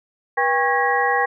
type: tone cluster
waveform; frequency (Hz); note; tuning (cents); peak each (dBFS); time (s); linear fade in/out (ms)
sine; 485.4 / 800 / 1098 / 1652 / 1909; B4 / G5 / C#6 / G#6 / A#6; -30 / +35 / -17 / -10 / +41; -24 / -20 / -24 / -25 / -22; 0.37-1.26; 10
effects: none